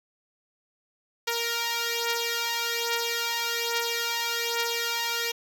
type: beating tone pair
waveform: 5% pulse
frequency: 466.2 / 467.4 Hz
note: A#4 / A#4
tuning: 0 / +5 cents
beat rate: 1.2 Hz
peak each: -20 / -16 dBFS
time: 1.27-5.32 s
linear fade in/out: 10 ms
effects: none